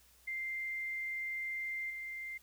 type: tone with level steps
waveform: sine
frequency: 2093 Hz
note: C7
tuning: in tune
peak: -36 / -40 dBFS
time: 0.27-2.38 s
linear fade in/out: 10 ms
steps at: 1.9 s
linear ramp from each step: 2 ms
effects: added 60 Hz sine -69 dBFS peak until 2.42 s + white hiss -65 dBFS RMS until 2.42 s